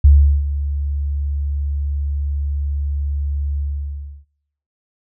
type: tone with ADSR envelope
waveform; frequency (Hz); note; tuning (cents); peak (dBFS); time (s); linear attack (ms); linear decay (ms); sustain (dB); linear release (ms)
sine; 71.4; D2; -48; -4; 0.04-4.25; 7; 380; -14; 660
effects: noise-tail reverb RT60 1.0 s tail -25 dB re dry